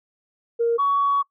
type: tone pair in turn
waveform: sine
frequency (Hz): 466.2 / 1124.3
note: A#4 / C#6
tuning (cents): 0 / +24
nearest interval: octave + minor third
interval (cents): 1524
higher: second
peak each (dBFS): -16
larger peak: neither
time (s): 0.59-0.78 / 0.78-1.23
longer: second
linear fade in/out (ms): 20
effects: noise-tail reverb RT60 0.1 s tail -21 dB re dry + tanh soft clip ceiling -12 dBFS